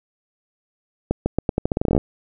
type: accelerating click train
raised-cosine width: 2 ms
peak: -5 dBFS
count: 16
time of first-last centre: 1.11-1.979 s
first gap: 150 ms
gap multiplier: 0.84
effects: none